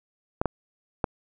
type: clicks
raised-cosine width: 1 ms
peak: -9 dBFS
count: 3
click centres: 0.415 / 0.457 / 1.042 s
effects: none